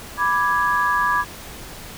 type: chord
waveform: sine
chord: G# diminished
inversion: first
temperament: equal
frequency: 987.8 / 1174.7 / 1661.2 Hz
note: B5 / D6 / G#6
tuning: 0 / 0 / 0 cents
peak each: -21 dBFS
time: 0.17-1.25 s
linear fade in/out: 50 ms
effects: pink hiss -37 dBFS RMS until 1.97 s